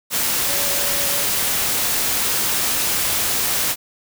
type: tone in noise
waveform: sine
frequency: 568 Hz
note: C#5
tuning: 42 cents sharp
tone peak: -31 dBFS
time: 0.45-1.27 s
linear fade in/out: 50 ms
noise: white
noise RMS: -20 dBFS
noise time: 0.1-3.76 s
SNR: -14 dB
effects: none